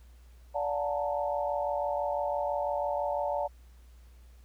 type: tone cluster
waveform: sine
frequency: 581 / 720 / 864 / 910 Hz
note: D5 / F#5 / A5 / A#5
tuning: -19 / -47 / -32 / -42 cents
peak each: -31 / -34 / -36 / -36 dBFS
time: 0.54-3.48 s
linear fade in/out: 20 ms
effects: added 60 Hz sine -51 dBFS peak until 4.44 s + pink hiss -66 dBFS RMS until 4.44 s